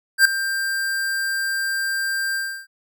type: tone with ADSR envelope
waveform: square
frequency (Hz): 1575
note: G6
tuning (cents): +8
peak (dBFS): -8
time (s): 0.18-2.67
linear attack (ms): 72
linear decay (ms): 3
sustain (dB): -14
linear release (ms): 320
effects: none